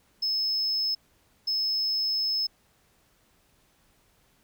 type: tone bursts at uneven times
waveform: sine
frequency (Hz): 5200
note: E8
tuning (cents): -24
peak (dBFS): -22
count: 2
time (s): 0.22-0.95 / 1.47-2.47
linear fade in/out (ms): 10
effects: tanh soft clip ceiling -23 dBFS + pink hiss -65 dBFS RMS until 4.43 s